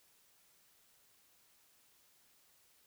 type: silence
effects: white hiss -69 dBFS RMS until 2.86 s